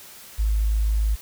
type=tone; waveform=sine; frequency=53.3 Hz; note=G#1; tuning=46 cents sharp; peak=-18 dBFS; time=0.38-1.16 s; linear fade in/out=20 ms; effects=white hiss -44 dBFS RMS until 1.21 s